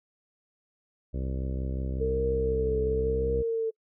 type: harmonic tone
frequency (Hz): 65.5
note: C2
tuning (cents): +2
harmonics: 1 / 2 / 3 / 4 / 5 / 6 / 7 / 8 / 9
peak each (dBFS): -30 / -36 / -40 / -42 / -44 / -46 / -47 / -48 / -49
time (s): 1.13-3.43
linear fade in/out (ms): 20
type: tone with vibrato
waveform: sine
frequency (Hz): 450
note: A4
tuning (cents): +39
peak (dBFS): -25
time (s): 2-3.71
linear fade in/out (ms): 20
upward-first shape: triangle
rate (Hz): 0.93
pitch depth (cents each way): 59
effects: noise-tail reverb RT60 0.1 s tail -26 dB re dry

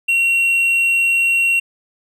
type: tone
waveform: triangle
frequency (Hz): 2739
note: F7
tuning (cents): -34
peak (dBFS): -11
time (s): 0.08-1.6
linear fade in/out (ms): 10
effects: none

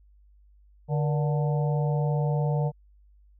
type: harmonic tone with a mistuned harmonic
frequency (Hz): 147.1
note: D3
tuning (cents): +3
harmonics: 1 / 3 / 4 / 5 / 6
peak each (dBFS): -23 / -33 / -35 / -37 / -39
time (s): 0.88-2.72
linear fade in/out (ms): 50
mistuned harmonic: 3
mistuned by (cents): +120
effects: added 50 Hz sine -54 dBFS peak until 3.39 s

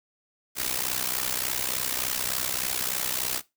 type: noise with amplitude modulation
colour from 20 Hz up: white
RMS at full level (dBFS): -25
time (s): 0.55-3.42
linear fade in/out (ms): 50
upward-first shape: sine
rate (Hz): 63.4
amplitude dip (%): 85
effects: noise-tail reverb RT60 0.2 s tail -18 dB re dry

